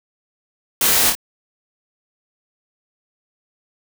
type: noise with echo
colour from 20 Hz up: white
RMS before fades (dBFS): -17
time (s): 0.81-1.1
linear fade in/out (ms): 2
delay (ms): 26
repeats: 2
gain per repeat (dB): -4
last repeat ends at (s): 1.152
effects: none